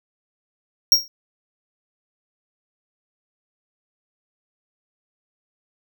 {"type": "tone with exponential decay", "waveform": "square", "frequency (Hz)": 5588, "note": "F8", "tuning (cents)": 0, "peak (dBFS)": -7, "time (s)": [0.92, 1.08], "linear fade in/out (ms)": 1, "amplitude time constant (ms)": 34, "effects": []}